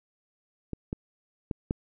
clicks, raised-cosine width 3 ms, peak -20 / -18 / -17 / -14 dBFS, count 4, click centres 0.733 / 0.929 / 1.512 / 1.709 s, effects none

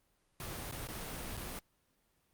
pink noise with dropouts, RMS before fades -42 dBFS, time 0.4-1.59 s, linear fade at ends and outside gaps 1 ms, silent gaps 0.712-0.723 / 0.873-0.886 / 1.369-1.375 s, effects pink hiss -75 dBFS RMS until 2.33 s + Opus 32 kbps

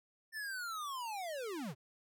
square linear sweep, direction down, 1800 to 110 Hz, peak -40 dBFS, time 0.32-1.75 s, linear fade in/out 50 ms, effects none

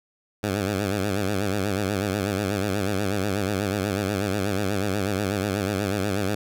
10% pulse tone with vibrato, 99.3 Hz, G2, 23 cents sharp, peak -15 dBFS, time 0.43-6.35 s, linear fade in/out 5 ms, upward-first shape sine, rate 8.2 Hz, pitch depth 110 cents each way, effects none

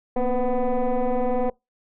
sine tone with frequency modulation, 256.5 Hz, C4, 34 cents flat, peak -17 dBFS, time 0.16-1.5 s, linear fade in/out 5 ms, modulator 246 Hz, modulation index 2, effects noise-tail reverb RT60 0.2 s tail -25 dB re dry + tanh soft clip ceiling -18 dBFS

